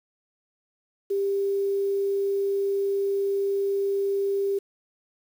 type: tone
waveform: sine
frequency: 396.2 Hz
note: G4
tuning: 18 cents sharp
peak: -22 dBFS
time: 1.1-4.59 s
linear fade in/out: 10 ms
effects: 8-bit